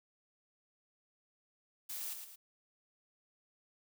blue noise with echo, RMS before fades -42 dBFS, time 1.89-2.14 s, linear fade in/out 10 ms, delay 110 ms, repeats 2, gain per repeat -6 dB, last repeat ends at 2.36 s, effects none

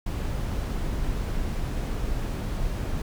brown noise, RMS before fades -28 dBFS, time 0.06-3.02 s, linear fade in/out 5 ms, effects none

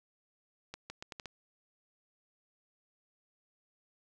accelerating click train, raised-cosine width 0.2 ms, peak -25 dBFS, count 6, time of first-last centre 0.74-1.257 s, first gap 160 ms, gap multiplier 0.78, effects none

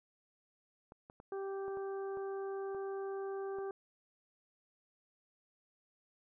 clicks, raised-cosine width 1 ms, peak -38 dBFS, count 8, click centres 0.921 / 1.099 / 1.201 / 1.681 / 1.772 / 2.172 / 2.748 / 3.586 s
harmonic tone, 390.7 Hz, G4, 6 cents flat, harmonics 1 / 2 / 3 / 4, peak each -38 / -48 / -52 / -56 dBFS, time 1.32-3.71 s, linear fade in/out 2 ms
effects none

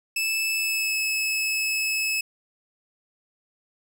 sawtooth tone with pitch glide, 2622 to 2593 Hz, E7 to E7, -10 to -29 cents, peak -20 dBFS, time 0.16-2.21 s, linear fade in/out 5 ms, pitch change -19 cents, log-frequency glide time 0.54-0.96 s, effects none

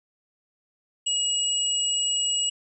sine tone pair together, 2896 / 7835 Hz, F#7 / B8, -38 / -15 cents, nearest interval octave + perfect fourth, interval 1723 cents, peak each -25 dBFS, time 1.06-2.5 s, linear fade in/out 10 ms, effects none

